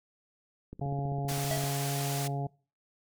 click train, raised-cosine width 3 ms, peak -29 dBFS, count 15, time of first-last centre 0.73-1.639 s, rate 15.4 Hz
harmonic tone, 140 Hz, C#3, 18 cents sharp, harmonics 1 / 2 / 3 / 4 / 5 / 6, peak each -31 / -42 / -41 / -48 / -38 / -46 dBFS, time 0.81-2.47 s, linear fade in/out 5 ms
white band-pass noise, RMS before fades -38 dBFS, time 1.28-2.28 s, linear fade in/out 10 ms, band 450 to 12000 Hz, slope 12 dB/octave
square tone with exponential decay, 651 Hz, E5, 22 cents flat, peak -29 dBFS, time 1.51-1.77 s, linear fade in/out 0 ms, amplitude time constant 55 ms
effects noise-tail reverb RT60 0.4 s tail -24 dB re dry

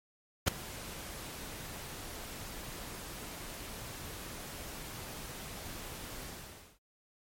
pink noise with ADSR envelope, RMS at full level -24 dBFS, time 0.46-6.79 s, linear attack 21 ms, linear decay 5 ms, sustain -20 dB, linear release 560 ms, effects MP3 64 kbps

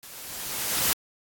white noise with level ramp, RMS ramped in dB -44 to -22 dBFS, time 0.03-0.93 s, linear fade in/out 0 ms, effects AAC 64 kbps

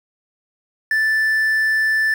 triangle tone with quantisation, 1760 Hz, A6, in tune, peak -13 dBFS, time 0.91-2.14 s, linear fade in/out 2 ms, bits 7, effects none

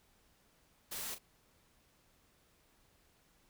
white noise with echo, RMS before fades -42 dBFS, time 0.91-1.15 s, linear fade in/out 10 ms, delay 36 ms, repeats 1, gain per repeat -10 dB, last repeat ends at 1.186 s, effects pink hiss -70 dBFS RMS until 3.49 s

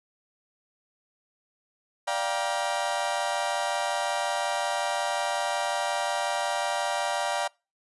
35% pulse chord, G minor seventh, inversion second, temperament equal with one note detuned, 587.3 / 698.5 / 784 / 950.3 Hz, D5 / F5 / G5 / Bb5, 0 / 0 / 0 / +33 cents, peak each -30 dBFS, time 2.07-7.48 s, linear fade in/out 10 ms, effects noise-tail reverb RT60 0.3 s tail -26 dB re dry + resampled to 24000 Hz

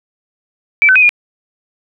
sine tone with pitch steps, 2319 / 1520 / 2513 / 2427 Hz, D7 / F#6 / D#7 / D#7, -22 / +46 / +17 / -44 cents, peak -5 dBFS, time 0.82-1.092 s, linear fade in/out 0 ms, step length 68 ms, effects none

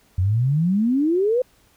sine exponential sweep, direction up, 87.31 to 520 Hz, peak -16 dBFS, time 0.18-1.42 s, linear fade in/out 5 ms, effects pink hiss -58 dBFS RMS until 1.76 s

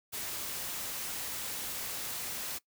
white noise, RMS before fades -38 dBFS, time 0.12-2.59 s, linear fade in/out 20 ms, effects noise-tail reverb RT60 0.1 s tail -20 dB re dry

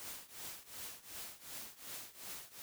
white noise with tremolo, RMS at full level -45 dBFS, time 0-2.62 s, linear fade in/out 0 ms, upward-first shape triangle, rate 2.7 Hz, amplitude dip 90%, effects none

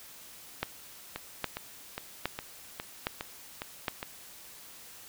two click trains, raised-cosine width 0.3 ms, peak -13 / -19 dBFS, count 5 / 8, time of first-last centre 0.63-3.882 / 1.16-4.029 s, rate 1.23 / 2.44 Hz, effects white hiss -50 dBFS RMS until 5.08 s

